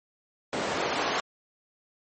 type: noise with band-pass filter sweep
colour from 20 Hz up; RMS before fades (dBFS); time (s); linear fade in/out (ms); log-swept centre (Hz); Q
white; -29; 0.53-1.2; 0; 380 to 720; 0.76
effects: MP3 32 kbps